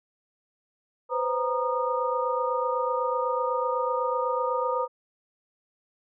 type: tone cluster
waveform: sine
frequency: 502 / 530 / 938 / 1225 Hz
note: B4 / C5 / A#5 / D#6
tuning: +28 / +22 / +11 / -27 cents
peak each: -28 / -32 / -29 / -30 dBFS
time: 1.09-4.88 s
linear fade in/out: 50 ms
effects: none